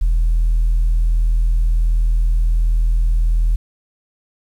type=tone; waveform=sine; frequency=40.67 Hz; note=E1; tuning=23 cents flat; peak=-10 dBFS; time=0.01-3.56 s; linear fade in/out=10 ms; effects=tanh soft clip ceiling -10 dBFS + 8-bit